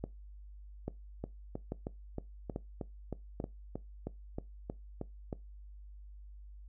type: two click trains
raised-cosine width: 2 ms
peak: -23 / -24 dBFS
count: 5 / 14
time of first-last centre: 0.04-3.401 / 1.24-5.328 s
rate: 1.19 / 3.18 Hz
effects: noise-tail reverb RT60 0.2 s tail -20 dB re dry + added 50 Hz sine -48 dBFS peak until 6.68 s